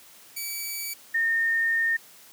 5% pulse / sine tone pair in turn, 2293 / 1827.9 Hz, D7 / A#6, -42 / -34 cents, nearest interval major third, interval 392 cents, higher first, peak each -21 dBFS, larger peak neither, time 0.36-0.94 / 1.14-1.97 s, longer second, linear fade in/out 10 ms, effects white hiss -51 dBFS RMS until 2.32 s + high-pass 100 Hz 12 dB/octave

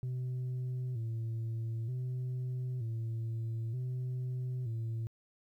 sine tone with vibrato, 120 Hz, B2, 49 cents flat, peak -31 dBFS, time 0.03-5.07 s, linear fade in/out 0 ms, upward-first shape square, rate 0.54 Hz, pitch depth 94 cents each way, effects tanh soft clip ceiling -33 dBFS + 12-bit

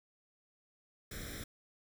pink noise with comb filter, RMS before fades -44 dBFS, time 1.11-1.44 s, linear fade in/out 5 ms, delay 0.54 ms, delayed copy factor +0.9, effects none

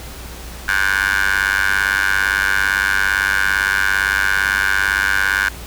15% pulse tone with high-pass filter, 97.7 Hz, G2, 5 cents flat, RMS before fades -17 dBFS, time 0.68-5.49 s, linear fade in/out 5 ms, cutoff 1500 Hz, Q 7.7, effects added 60 Hz sine -33 dBFS peak until 5.66 s + pink hiss -35 dBFS RMS until 5.66 s

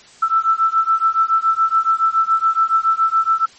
sine beating tone pair, 1322 / 1329.1 Hz, E6 / E6, +5 / +14 cents, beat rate 7.1 Hz, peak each -16 dBFS, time 0.22-3.46 s, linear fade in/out 10 ms, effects white hiss -45 dBFS RMS until 3.58 s + MP3 32 kbps

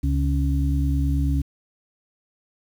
harmonic tone, 69.4 Hz, C#2, 3 cents sharp, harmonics 1 / 2 / 4, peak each -20 / -25 / -27 dBFS, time 0.03-1.42 s, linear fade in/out 10 ms, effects 8-bit

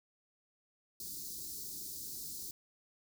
white band-stop noise, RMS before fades -44 dBFS, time 1-2.51 s, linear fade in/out 2 ms, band 400 to 4200 Hz, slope 48 dB/octave, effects none

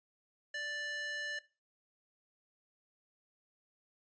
square tone with high-pass filter, 587.3 Hz, D5, in tune, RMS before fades -40 dBFS, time 0.54-1.39 s, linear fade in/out 5 ms, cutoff 1400 Hz, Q 3.6, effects noise-tail reverb RT60 0.3 s tail -17 dB re dry + resampled to 16000 Hz

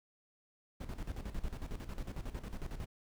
brown noise with tremolo, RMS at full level -39 dBFS, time 0.8-2.86 s, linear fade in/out 10 ms, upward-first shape square, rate 11 Hz, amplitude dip 70%, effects none

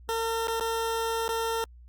20% pulse tone with dropouts, 454.4 Hz, A#4, 44 cents flat, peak -22 dBFS, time 0.09-1.64 s, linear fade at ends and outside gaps 0 ms, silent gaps 0.472-0.482 / 0.598-0.609 / 1.28-1.29 s, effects added 60 Hz sine -47 dBFS peak until 1.88 s + Opus 48 kbps

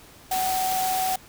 sine tone in noise, 751 Hz, F#5, 26 cents sharp, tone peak -23 dBFS, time 0.31-1.16 s, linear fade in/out 5 ms, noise white, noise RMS -30 dBFS, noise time 0.31-1.16 s, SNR +4 dB, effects pink hiss -49 dBFS RMS until 1.28 s

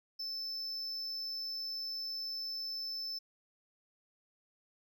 triangle tone, 5274 Hz, E8, in tune, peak -36 dBFS, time 0.19-3.19 s, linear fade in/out 10 ms, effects none

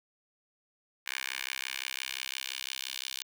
10% pulse tone with high-pass filter sweep, 65.8 Hz, C2, 10 cents sharp, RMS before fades -38 dBFS, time 1.06-3.23 s, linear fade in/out 10 ms, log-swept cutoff 2000 to 3400 Hz, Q 1.8, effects none

